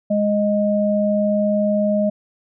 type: tone pair together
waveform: sine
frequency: 207.2 / 621 Hz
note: G#3 / D#5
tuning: -4 / -3 cents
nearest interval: octave + perfect fifth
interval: 1901 cents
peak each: -18 dBFS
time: 0.1-2.1 s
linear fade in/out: 10 ms
effects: none